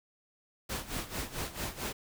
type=noise with tremolo; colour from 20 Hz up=pink; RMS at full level=-35 dBFS; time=0.69-1.93 s; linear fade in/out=10 ms; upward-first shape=sine; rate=4.5 Hz; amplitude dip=80%; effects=none